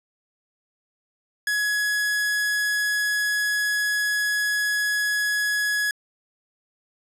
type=tone; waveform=45% pulse; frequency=1681 Hz; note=G#6; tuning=20 cents sharp; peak=-21 dBFS; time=1.47-5.91 s; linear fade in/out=2 ms; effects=resampled to 32000 Hz